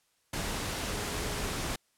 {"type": "tone in noise", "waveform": "sine", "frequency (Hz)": 415.7, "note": "G#4", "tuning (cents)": 2, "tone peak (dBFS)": -44, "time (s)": [0.89, 1.54], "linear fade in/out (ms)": 5, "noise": "pink", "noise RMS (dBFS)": -34, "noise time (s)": [0.33, 1.76], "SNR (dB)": -13, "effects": ["white hiss -72 dBFS RMS until 1.97 s", "low-pass 11000 Hz 12 dB/octave"]}